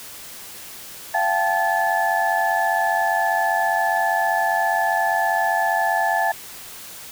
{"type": "tone cluster", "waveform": "sine", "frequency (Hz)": [683, 773, 868, 1731], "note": ["F5", "G5", "A5", "A6"], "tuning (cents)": [-39, -24, -24, -29], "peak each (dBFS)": -23, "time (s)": [1.14, 6.32], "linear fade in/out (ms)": 5, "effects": ["white hiss -38 dBFS RMS until 7.11 s"]}